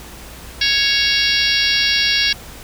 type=harmonic tone with a mistuned harmonic; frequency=554.4 Hz; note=C#5; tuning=in tune; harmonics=3 / 4 / 5 / 6 / 7 / 8 / 9 / 10; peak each=-22 / -22 / -22 / -22 / -22 / -22 / -22 / -22 dBFS; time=0.61-2.33 s; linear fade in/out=5 ms; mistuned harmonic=9; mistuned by=-42 cents; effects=added 60 Hz sine -38 dBFS peak until 2.63 s + pink hiss -37 dBFS RMS until 2.63 s